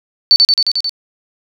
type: tone with echo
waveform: sine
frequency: 4507 Hz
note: C#8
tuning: 28 cents sharp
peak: -3 dBFS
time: 0.31-0.36 s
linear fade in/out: 0 ms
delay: 89 ms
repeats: 6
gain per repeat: -2 dB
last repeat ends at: 0.894 s
effects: none